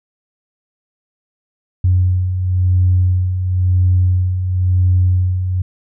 sine beating tone pair, 90.4 / 91.37 Hz, F#2 / F#2, -40 / -21 cents, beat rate 0.97 Hz, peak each -19 / -11 dBFS, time 1.84-5.62 s, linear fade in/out 5 ms, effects tanh soft clip ceiling -4 dBFS

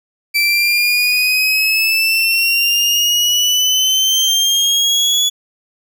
30% pulse exponential sweep, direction up, 2325 to 3413 Hz, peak -9 dBFS, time 0.34-5.3 s, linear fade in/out 20 ms, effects none

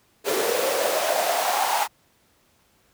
pink noise with high-pass filter sweep, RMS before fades -23 dBFS, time 0.24-1.88 s, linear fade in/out 50 ms, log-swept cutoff 410 to 890 Hz, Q 5.4, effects pink hiss -62 dBFS RMS until 2.93 s + high-pass 60 Hz 12 dB/octave

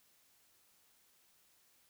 silence, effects white hiss -70 dBFS RMS until 1.89 s

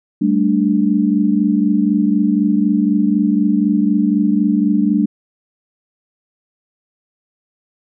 sine chord, G suspended second, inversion none, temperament equal, 196 / 220 / 293.7 Hz, G3 / A3 / D4, 0 / 0 / 0 cents, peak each -16 dBFS, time 0.21-5.06 s, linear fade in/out 10 ms, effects none

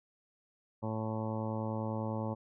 harmonic tone, 110 Hz, A2, in tune, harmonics 1 / 2 / 3 / 4 / 5 / 6 / 7 / 8 / 9 / 10, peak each -37 / -38 / -44 / -46 / -41 / -50 / -49 / -44 / -49 / -51 dBFS, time 0.82-2.35 s, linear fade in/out 20 ms, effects none

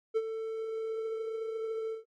triangle tone with ADSR envelope, 444.9 Hz, A4, 19 cents sharp, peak -22 dBFS, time 0.14-2.04 s, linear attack 27 ms, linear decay 44 ms, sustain -10 dB, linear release 140 ms, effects AAC 32 kbps

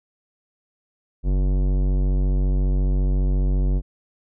sine tone with tanh clipping, 47.29 Hz, F#1, 39 cents sharp, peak -19 dBFS, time 1.23-3.82 s, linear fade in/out 50 ms, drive 17 dB, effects none

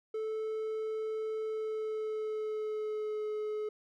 triangle tone with pitch glide, 437.3 to 426.1 Hz, A4 to G#4, -11 to +44 cents, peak -31 dBFS, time 0.14-3.69 s, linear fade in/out 5 ms, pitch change -45 cents, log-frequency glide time 1.44-3.27 s, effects none

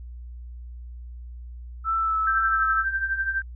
sine tone with vibrato, 1318.5 Hz, E6, in tune, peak -21 dBFS, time 1.84-2.85 s, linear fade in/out 50 ms, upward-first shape triangle, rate 2.1 Hz, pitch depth 19 cents each way
sine tone with tremolo, 1568 Hz, G6, in tune, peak -20 dBFS, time 2.27-3.42 s, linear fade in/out 2 ms, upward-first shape triangle, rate 12 Hz, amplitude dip 75%
effects added 60 Hz sine -36 dBFS peak until 3.55 s

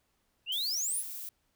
sine exponential sweep, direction up, 2657 to 11320 Hz, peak -30 dBFS, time 0.46-1.04 s, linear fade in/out 50 ms
violet noise, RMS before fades -41 dBFS, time 0.52-1.29 s, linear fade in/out 2 ms
effects pink hiss -75 dBFS RMS until 1.55 s

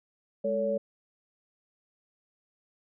sine tone cluster, 209.4 / 444.3 / 565 Hz, G#3 / A4 / C#5, +15 / +17 / +33 cents, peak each -34 / -33 / -27 dBFS, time 0.44-0.78 s, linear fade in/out 10 ms, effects none

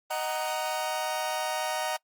sawtooth chord, D# minor, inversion none, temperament just, 622.3 / 746.7 / 933.4 Hz, D#5 / F#5 / A#5, 0 / +16 / +2 cents, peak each -29 dBFS, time 0.1-1.97 s, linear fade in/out 10 ms, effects noise-tail reverb RT60 0.1 s tail -24 dB re dry + Opus 24 kbps

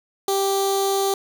15% pulse tone with notch filter, 392 Hz, G4, in tune, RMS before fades -21 dBFS, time 0.28-1.14 s, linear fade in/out 2 ms, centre 1700 Hz, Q 0.55, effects none

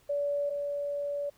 sine tone pair in turn, 574 / 574 Hz, D5 / D5, -40 / -40 cents, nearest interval unison, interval 0 cents, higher neither, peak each -27 / -30 dBFS, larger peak first, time 0.09-0.5 / 0.5-1.3 s, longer second, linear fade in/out 10 ms, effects pink hiss -64 dBFS RMS until 1.37 s

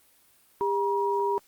sine tone pair together, 401.9 / 955.9 Hz, G4 / A#5, +43 / +43 cents, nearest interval octave + minor third, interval 1500 cents, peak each -26 dBFS, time 0.61-1.38 s, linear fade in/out 0 ms, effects white hiss -61 dBFS RMS until 1.47 s + Opus 32 kbps

